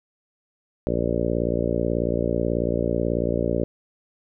harmonic tone, 58.27 Hz, A#1, in tune, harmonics 1 / 2 / 3 / 4 / 5 / 6 / 7 / 8 / 9 / 10, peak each -30 / -30 / -30 / -30 / -30 / -30 / -30 / -30 / -30 / -30 dBFS, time 0.87-3.64 s, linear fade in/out 0 ms, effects none

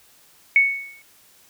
sine tone with exponential decay, 2217 Hz, C#7, in tune, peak -9 dBFS, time 0.56-1.02 s, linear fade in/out 1 ms, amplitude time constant 100 ms, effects white hiss -54 dBFS RMS until 1.49 s

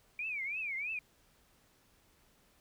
sine tone with vibrato, 2349 Hz, D7, in tune, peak -35 dBFS, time 0.19-0.99 s, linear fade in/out 2 ms, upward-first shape triangle, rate 3.1 Hz, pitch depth 230 cents each way, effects pink hiss -68 dBFS RMS until 2.6 s

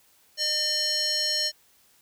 square tone with band-pass filter, 605 Hz, D#5, 49 cents flat, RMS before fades -26 dBFS, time 0.37-1.52 s, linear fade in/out 50 ms, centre 5000 Hz, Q 4.8, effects white hiss -61 dBFS RMS until 2.01 s

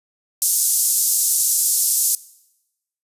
white band-pass noise, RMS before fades -18 dBFS, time 0.42-2.15 s, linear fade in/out 0 ms, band 6100 to 13000 Hz, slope 24 dB/octave, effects noise-tail reverb RT60 0.9 s tail -20 dB re dry + resampled to 32000 Hz

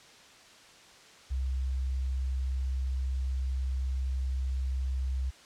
sine tone, 65.41 Hz, C2, in tune, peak -28 dBFS, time 1.3-5.31 s, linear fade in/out 20 ms, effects white hiss -54 dBFS RMS until 5.45 s + low-pass 6000 Hz 12 dB/octave

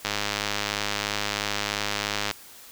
click train, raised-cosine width 0.2 ms, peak -8 dBFS, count 234, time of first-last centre 0.05-2.312 s, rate 103 Hz, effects white hiss -47 dBFS RMS until 2.71 s

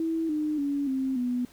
sine tone with pitch steps, 325.7 / 303.9 / 283.5 / 264.6 / 246.8 Hz, E4 / D#4 / C#4 / C4 / B3, -21 / -41 / +39 / +20 / -1 cents, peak -25 dBFS, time 0-1.45 s, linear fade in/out 2 ms, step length 290 ms, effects pink hiss -56 dBFS RMS until 1.52 s

